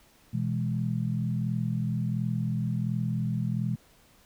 sine chord, E major, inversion second, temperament equal, 123.47 / 164.81 / 207.7 Hz, B2 / E3 / G#3, 0 / 0 / 0 cents, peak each -29 / -31 / -32 dBFS, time 0.33-3.76 s, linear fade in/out 10 ms, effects pink hiss -60 dBFS RMS until 4.25 s

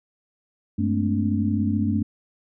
sine tone cluster, 96.5 / 204.6 / 219 / 254.5 / 285.9 Hz, G2 / G#3 / A3 / C4 / D4, -27 / -26 / -8 / -48 / -46 cents, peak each -25 / -32 / -23 / -30 / -27 dBFS, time 0.78-2.03 s, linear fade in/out 10 ms, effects none

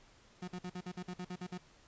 35% pulse tone bursts, 180.5 Hz, F#3, 43 cents flat, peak -38 dBFS, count 11, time 0.42-1.578 s, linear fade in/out 5 ms, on 58 ms, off 52 ms, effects pink hiss -63 dBFS RMS until 1.87 s + resampled to 16000 Hz

